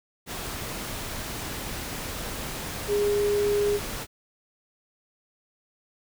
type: tone in noise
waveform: sine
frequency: 410.8 Hz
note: G#4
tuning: 19 cents flat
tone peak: -21 dBFS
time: 2.87-3.8 s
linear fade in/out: 50 ms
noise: pink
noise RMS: -34 dBFS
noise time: 0.26-4.07 s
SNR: +10 dB
effects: none